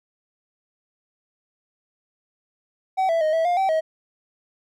triangle tone with pitch steps, 759 / 662 / 622 / 652 / 706 / 770 / 636 Hz, F#5 / E5 / D#5 / E5 / F5 / G5 / D#5, +44 / +7 / -1 / -19 / +19 / -31 / +38 cents, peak -16 dBFS, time 2.97-3.81 s, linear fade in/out 20 ms, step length 120 ms, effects none

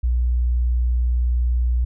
sine tone, 60.6 Hz, B1, 32 cents flat, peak -16 dBFS, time 0.03-1.85 s, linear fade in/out 10 ms, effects none

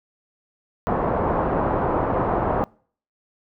white low-pass noise, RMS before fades -22 dBFS, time 0.87-2.64 s, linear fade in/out 0 ms, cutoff 1000 Hz, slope 24 dB/octave, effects noise-tail reverb RT60 0.5 s tail -26 dB re dry

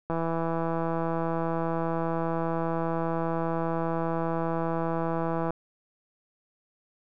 click train, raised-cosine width 1 ms, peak -16 dBFS, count 893, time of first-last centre 0.1-5.506 s, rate 165 Hz, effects none

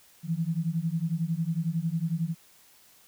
sine beating tone pair, 159.4 / 170.4 Hz, D#3 / F3, +42 / -42 cents, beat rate 11 Hz, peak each -29 dBFS, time 0.23-2.35 s, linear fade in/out 50 ms, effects white hiss -58 dBFS RMS until 3.07 s

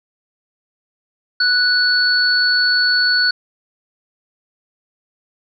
sine tone pair together, 1480 / 4423 Hz, F#6 / C#8, 0 / -5 cents, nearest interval octave + perfect fifth, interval 1895 cents, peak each -15 dBFS, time 1.4-3.31 s, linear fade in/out 5 ms, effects none

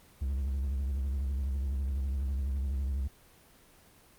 triangle tone with vibrato, 67.8 Hz, C#2, 38 cents flat, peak -27 dBFS, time 0.21-3.08 s, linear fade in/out 10 ms, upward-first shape sine, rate 12 Hz, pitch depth 96 cents each way, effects pink hiss -59 dBFS RMS until 4.18 s + Opus 24 kbps

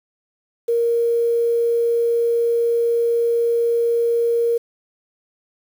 sine tone with quantisation, 468 Hz, A#4, 7 cents sharp, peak -15 dBFS, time 0.68-4.58 s, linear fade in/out 10 ms, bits 7, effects none

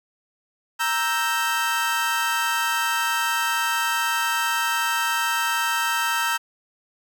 30% pulse chord, E diminished, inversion second, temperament equal, 932.3 / 1318.5 / 1568 Hz, Bb5 / E6 / G6, 0 / 0 / 0 cents, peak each -23 dBFS, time 0.79-6.38 s, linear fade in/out 20 ms, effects none

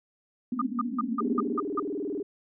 white band-pass noise, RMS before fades -31 dBFS, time 0.52-1.58 s, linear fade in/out 5 ms, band 220 to 270 Hz, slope 96 dB/octave
sine tone bursts, 1218 Hz, D#6, 37 cents flat, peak -24 dBFS, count 7, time 0.59-1.799 s, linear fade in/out 5 ms, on 27 ms, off 170 ms
sine tone with vibrato, 344.4 Hz, F4, 24 cents flat, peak -29 dBFS, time 1.2-2.23 s, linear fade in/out 10 ms, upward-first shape square, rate 20 Hz, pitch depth 280 cents each way
effects none

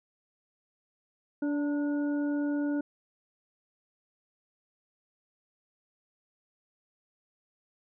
harmonic tone with a mistuned harmonic, 290.1 Hz, D4, 21 cents flat, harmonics 1 / 2 / 3 / 5, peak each -27 / -39 / -48 / -44 dBFS, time 1.42-2.81 s, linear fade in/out 5 ms, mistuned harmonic 3, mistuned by +44 cents, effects none

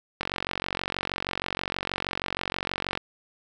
click train, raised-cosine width 0.3 ms, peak -11 dBFS, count 129, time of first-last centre 0.21-2.975 s, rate 46.3 Hz, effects none

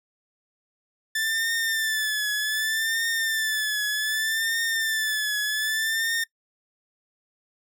sawtooth tone with vibrato, 1760 Hz, A6, in tune, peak -20 dBFS, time 1.15-6.24 s, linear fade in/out 5 ms, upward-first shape triangle, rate 0.65 Hz, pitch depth 70 cents each way, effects noise-tail reverb RT60 0.1 s tail -22 dB re dry

